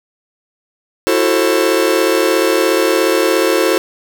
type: chord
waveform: 45% pulse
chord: F# half-diminished seventh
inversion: third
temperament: just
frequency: 333 / 370 / 444 / 532.8 Hz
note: E4 / F#4 / A4 / C5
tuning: +18 / 0 / +16 / +31 cents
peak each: -17 dBFS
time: 1.07-3.78 s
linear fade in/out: 0 ms
effects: none